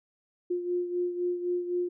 sine beating tone pair, 353.9 / 357.8 Hz, F4 / F4, +23 / +42 cents, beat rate 3.9 Hz, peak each -28 / -35 dBFS, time 0.5-1.89 s, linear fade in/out 10 ms, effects none

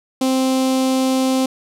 sawtooth tone with notch filter, 261.6 Hz, C4, in tune, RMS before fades -17 dBFS, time 0.21-1.46 s, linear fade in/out 5 ms, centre 1700 Hz, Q 0.89, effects low-pass 12000 Hz 12 dB/octave

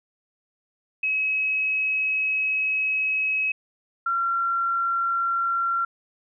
sine tone pair in turn, 2559 / 1368.6 Hz, D#7 / F6, +48 / -35 cents, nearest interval major seventh, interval 1083 cents, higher first, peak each -21 dBFS, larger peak neither, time 1.03-3.52 / 4.06-5.85 s, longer first, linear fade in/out 5 ms, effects none

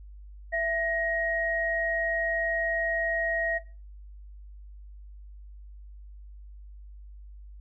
sine tone pair together, 664.8 / 1883 Hz, E5 / A#6, +15 / +17 cents, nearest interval octave + tritone, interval 1802 cents, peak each -28 dBFS, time 0.52-3.59 s, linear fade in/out 20 ms, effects noise-tail reverb RT60 0.3 s tail -17 dB re dry + added 50 Hz sine -43 dBFS peak until 7.6 s

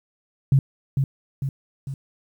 sine tone with echo, 136 Hz, C#3, 33 cents flat, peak -12 dBFS, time 0.52-0.59 s, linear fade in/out 2 ms, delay 450 ms, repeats 3, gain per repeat -5 dB, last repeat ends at 1.94 s, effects 9-bit

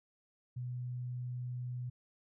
sine tone, 124 Hz, B2, 7 cents sharp, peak -37 dBFS, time 0.56-1.9 s, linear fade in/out 10 ms, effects none

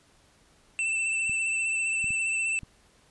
square tone with vibrato, 2663 Hz, E7, 17 cents sharp, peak -26 dBFS, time 0.79-2.59 s, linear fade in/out 0 ms, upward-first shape triangle, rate 15 Hz, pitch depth 30 cents each way
clicks, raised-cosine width 5 ms, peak -29 dBFS, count 4, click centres 1.296 / 2.043 / 2.106 / 2.633 s
effects pink hiss -61 dBFS RMS until 3.1 s + resampled to 24000 Hz

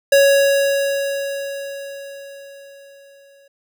square tone with exponential decay, 556 Hz, C#5, 5 cents sharp, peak -9 dBFS, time 0.12-3.48 s, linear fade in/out 5 ms, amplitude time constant 730 ms, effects none

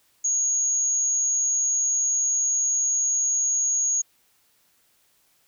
sine tone, 6645 Hz, G#8, in tune, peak -20 dBFS, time 0.24-4.02 s, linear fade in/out 10 ms, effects white hiss -64 dBFS RMS until 5.47 s

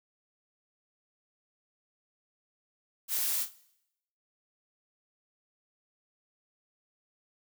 blue noise with echo, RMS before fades -31 dBFS, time 3.08-3.46 s, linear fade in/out 50 ms, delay 25 ms, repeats 3, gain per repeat -8 dB, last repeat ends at 3.535 s, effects noise-tail reverb RT60 0.8 s tail -19 dB re dry

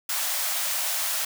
white high-pass noise, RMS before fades -27 dBFS, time 0.09-1.25 s, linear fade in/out 5 ms, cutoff 560 Hz, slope 96 dB/octave, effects none

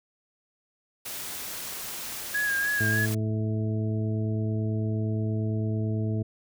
white noise, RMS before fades -36 dBFS, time 1.05-3.15 s, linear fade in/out 10 ms
sine tone with vibrato, 1648 Hz, G#6, 14 cents flat, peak -24 dBFS, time 2.34-3.06 s, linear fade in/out 10 ms, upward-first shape sine, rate 3.3 Hz, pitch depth 42 cents each way
harmonic tone, 108.8 Hz, A2, 19 cents flat, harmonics 1 / 2 / 3 / 4 / 6, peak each -26 / -32 / -36 / -38 / -42 dBFS, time 2.8-6.23 s, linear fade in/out 10 ms
effects none

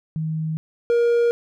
sine / triangle tone pair in turn, 158.1 / 472.4 Hz, D#3 / A#4, +28 / +23 cents, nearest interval octave + perfect fifth, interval 1895 cents, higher second, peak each -22 / -13 dBFS, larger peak second, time 0.16-0.57 / 0.9-1.31 s, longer neither, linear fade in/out 0 ms, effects none

